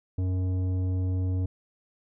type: tone with tanh clipping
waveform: sine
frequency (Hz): 92.4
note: F#2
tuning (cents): -2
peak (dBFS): -26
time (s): 0.18-1.46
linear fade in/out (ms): 5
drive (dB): 11
effects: none